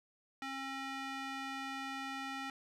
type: tone with band-pass filter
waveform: square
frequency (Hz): 270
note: C#4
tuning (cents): -45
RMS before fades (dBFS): -42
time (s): 0.42-2.5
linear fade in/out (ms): 2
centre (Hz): 1900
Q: 0.85
effects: none